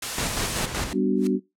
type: noise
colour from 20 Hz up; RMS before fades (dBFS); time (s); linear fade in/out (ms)
white; -29; 0.02-0.66; 5
type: noise with tremolo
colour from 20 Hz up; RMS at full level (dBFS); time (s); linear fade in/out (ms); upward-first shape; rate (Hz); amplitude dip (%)
pink; -26; 0.18-0.93; 0; square; 5.3; 50
type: chord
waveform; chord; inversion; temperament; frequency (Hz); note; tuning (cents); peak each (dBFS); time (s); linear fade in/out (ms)
sine; G major seventh; none; equal with one note detuned; 196 / 246.9 / 293.7 / 374.3; G3 / B3 / D4 / F#4; 0 / 0 / 0 / +20; -25; 0.92-1.4; 50
type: noise with exponential growth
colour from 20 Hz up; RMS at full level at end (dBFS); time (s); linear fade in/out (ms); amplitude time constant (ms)
white; -35; 1.15-1.27; 0; 26
effects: noise-tail reverb RT60 0.2 s tail -19 dB re dry + low-pass 10000 Hz 12 dB/octave